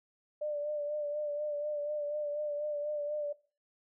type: tone with vibrato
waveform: sine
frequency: 592 Hz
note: D5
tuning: 14 cents sharp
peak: -32 dBFS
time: 0.41-3.33 s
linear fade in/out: 10 ms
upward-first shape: sine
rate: 4.1 Hz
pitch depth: 33 cents each way
effects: noise-tail reverb RT60 0.4 s tail -19 dB re dry